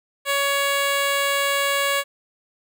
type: tone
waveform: 10% pulse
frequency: 560 Hz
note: C#5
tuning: 18 cents sharp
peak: -11 dBFS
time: 0.25-2.04 s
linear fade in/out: 50 ms
effects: none